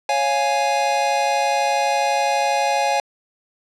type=chord; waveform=square; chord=Db major; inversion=none; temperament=equal; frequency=554.4 / 698.5 / 830.6 Hz; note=Db5 / F5 / Ab5; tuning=0 / 0 / 0 cents; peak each=-24 / -24 / -20 dBFS; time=0.09-3 s; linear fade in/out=2 ms; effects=low-pass 7000 Hz 12 dB/octave